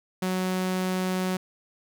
sawtooth tone, 185.2 Hz, F#3, 2 cents sharp, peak -21 dBFS, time 0.22-1.37 s, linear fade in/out 5 ms, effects none

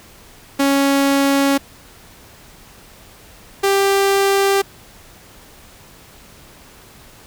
sawtooth tone pair in turn, 277.2 / 394.1 Hz, C#4 / G4, 0 / +9 cents, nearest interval tritone, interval 609 cents, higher second, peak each -9 dBFS, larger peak neither, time 0.59-1.58 / 3.63-4.62 s, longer neither, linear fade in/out 10 ms, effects pink hiss -44 dBFS RMS until 7.26 s

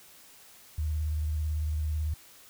sine tone with vibrato, 76.8 Hz, D#2, 22 cents flat, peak -27 dBFS, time 0.78-2.14 s, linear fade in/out 5 ms, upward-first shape sine, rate 18 Hz, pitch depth 53 cents each way, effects white hiss -54 dBFS RMS until 2.49 s

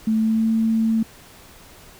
sine tone with pitch glide, 220 to 223.6 Hz, A3 to A3, 0 to +28 cents, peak -16 dBFS, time 0.07-1.03 s, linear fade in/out 5 ms, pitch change +28 cents, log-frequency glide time 0.17-0.48 s, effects pink hiss -46 dBFS RMS until 1.99 s

